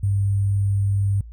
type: tone with sample-and-hold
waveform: sine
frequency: 99.3 Hz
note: G2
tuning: 23 cents sharp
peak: -17 dBFS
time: 0.03-1.21 s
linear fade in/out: 5 ms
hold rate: 8820 Hz
effects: added 57 Hz sine -36 dBFS peak until 1.32 s